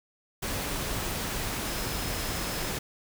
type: tone in noise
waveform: sine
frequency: 5140 Hz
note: E8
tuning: 45 cents flat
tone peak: -43 dBFS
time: 1.67-2.7 s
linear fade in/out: 10 ms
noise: pink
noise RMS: -32 dBFS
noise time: 0.42-2.79 s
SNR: -14 dB
effects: none